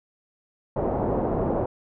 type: low-pass noise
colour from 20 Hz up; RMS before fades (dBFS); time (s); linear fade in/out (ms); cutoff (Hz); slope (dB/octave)
white; -25; 0.76-1.66; 5; 720; 24
effects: none

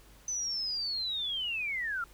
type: linear sweep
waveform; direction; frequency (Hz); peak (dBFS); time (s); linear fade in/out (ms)
sine; down; 6110 to 1333; -31; 0.28-2.04; 2
effects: added 50 Hz sine -58 dBFS peak until 2.13 s + pink hiss -59 dBFS RMS until 2.13 s

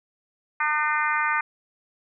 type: harmonic tone with a mistuned harmonic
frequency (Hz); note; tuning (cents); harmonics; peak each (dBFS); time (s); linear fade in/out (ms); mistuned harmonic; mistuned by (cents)
302.7; D#4; -48; 3 / 4 / 5 / 6 / 7 / 8; -28 / -26 / -27 / -29 / -29 / -34; 0.6-1.41; 5; 7; -28
effects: none

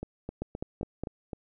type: two click trains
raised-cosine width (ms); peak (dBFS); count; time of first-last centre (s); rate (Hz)
2; -19 / -22; 4 / 6; 0.42-1.036 / 0.03-1.332; 4.87 / 3.84
effects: none

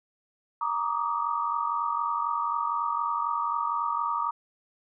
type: tone cluster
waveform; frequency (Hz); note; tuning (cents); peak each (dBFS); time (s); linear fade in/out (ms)
sine; 936 / 1154 / 1198 / 1245; A#5 / D6 / D6 / D#6; +7 / -31 / +34 / +1; -30 / -30 / -34 / -32; 0.61-4.31; 5
effects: none

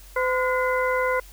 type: harmonic tone with a mistuned harmonic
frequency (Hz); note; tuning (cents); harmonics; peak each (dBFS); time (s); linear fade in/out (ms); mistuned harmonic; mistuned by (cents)
510; C5; -44; 1 / 2 / 3 / 4; -23 / -26 / -28 / -29; 0.16-1.2; 5; 3; -100
effects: added 46 Hz sine -44 dBFS peak until 1.32 s + white hiss -50 dBFS RMS until 1.32 s

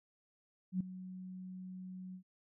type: tone with ADSR envelope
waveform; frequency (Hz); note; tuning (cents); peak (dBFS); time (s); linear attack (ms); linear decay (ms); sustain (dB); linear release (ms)
sine; 185; F#3; 0; -29; 0.72-2.23; 84; 4; -15; 88
effects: none

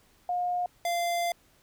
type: tone pair in turn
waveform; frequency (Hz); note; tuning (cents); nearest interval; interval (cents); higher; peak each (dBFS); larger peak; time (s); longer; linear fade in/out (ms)
sine / square; 714 / 691.3; F5 / F5; +38 / -18; minor second; 56; first; -26 / -27; first; 0.29-0.66 / 0.85-1.32; second; 2
effects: pink hiss -63 dBFS RMS until 1.62 s

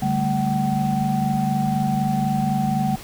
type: tone cluster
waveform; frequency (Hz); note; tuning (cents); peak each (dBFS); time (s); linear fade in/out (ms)
sine; 144.8 / 196.4 / 220.4 / 758; D3 / G3 / A3 / F#5; -24 / +4 / +3 / +42; -24; 0.02-2.96; 5
effects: pink hiss -39 dBFS RMS until 3.03 s

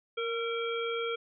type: harmonic tone with a mistuned harmonic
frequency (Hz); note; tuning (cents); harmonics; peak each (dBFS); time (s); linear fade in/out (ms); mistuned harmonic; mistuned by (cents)
464.1; A#4; -8; 1 / 3 / 5 / 7; -32 / -37 / -39 / -40; 0.17-1.16; 10; 3; -36
effects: none

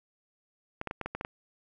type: clicks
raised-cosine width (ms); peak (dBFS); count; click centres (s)
0.5; -19; 8; 0.814 / 0.873 / 0.911 / 1.013 / 1.06 / 1.15 / 1.211 / 1.249
effects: none

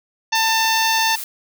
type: harmonic tone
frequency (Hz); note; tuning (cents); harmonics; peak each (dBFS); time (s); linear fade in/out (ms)
894; A5; +27; 1 / 2 / 3 / 4 / 5 / 6 / 7; -19 / -22 / -24 / -25 / -26 / -27 / -27; 0.32-1.16; 10
type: noise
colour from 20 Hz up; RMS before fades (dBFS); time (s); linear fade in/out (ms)
blue; -29; 0.35-1.24; 2
effects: none

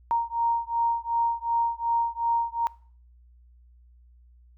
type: beating tone pair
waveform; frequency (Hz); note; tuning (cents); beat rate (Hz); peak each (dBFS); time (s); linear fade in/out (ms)
sine; 930 / 932.7; A#5 / A#5; -4 / +1; 2.7; -26; 0.11-2.67; 0
effects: noise-tail reverb RT60 0.5 s tail -22 dB re dry + added 60 Hz sine -52 dBFS peak until 4.57 s

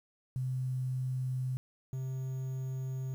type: tone pair in turn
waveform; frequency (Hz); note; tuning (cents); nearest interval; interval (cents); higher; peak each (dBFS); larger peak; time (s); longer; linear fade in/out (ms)
sine / triangle; 128.7 / 131.1; C3 / C3; -28 / +4; unison; 32; second; -31 / -32; first; 0.36-1.57 / 1.93-3.14; neither; 0
effects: 10-bit

